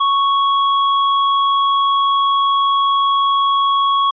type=tone with hard clipping; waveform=sine; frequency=1108.7 Hz; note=C#6; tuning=in tune; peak=-14 dBFS; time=0-4.11 s; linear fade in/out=10 ms; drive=15 dB; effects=resampled to 11025 Hz